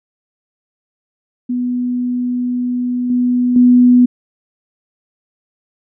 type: tone with level steps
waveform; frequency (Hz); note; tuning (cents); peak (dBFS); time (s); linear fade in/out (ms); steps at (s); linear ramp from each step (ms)
sine; 246.9; B3; 0; -15 / -11 / -5; 1.49-4.06; 10; 3.1 / 3.56; 2
effects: none